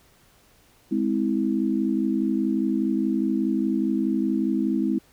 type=chord; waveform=sine; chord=Ab augmented; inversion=none; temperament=just; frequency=207.7 / 259.6 / 324.5 Hz; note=Ab3 / C4 / E4; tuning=0 / -13 / -27 cents; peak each=-25 dBFS; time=0.91-4.99 s; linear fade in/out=10 ms; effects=pink hiss -58 dBFS RMS until 5.12 s